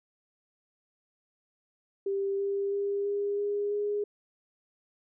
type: tone with pitch steps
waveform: sine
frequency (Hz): 394.2 / 397.9 / 401.6 / 405.3 / 409 / 412.8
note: G4 / G4 / G4 / G#4 / G#4 / G#4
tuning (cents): +10 / +26 / +42 / -42 / -26 / -10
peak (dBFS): -27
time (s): 2.06-4.04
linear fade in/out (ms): 5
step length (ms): 330
effects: none